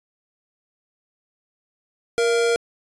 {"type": "tone pair together", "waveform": "square", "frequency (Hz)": [468.3, 679.6], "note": ["A#4", "F5"], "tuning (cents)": [8, -47], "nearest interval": "tritone", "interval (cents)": 645, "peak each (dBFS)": [-18, -29], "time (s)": [2.18, 2.56], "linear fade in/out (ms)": 0, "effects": ["resampled to 22050 Hz"]}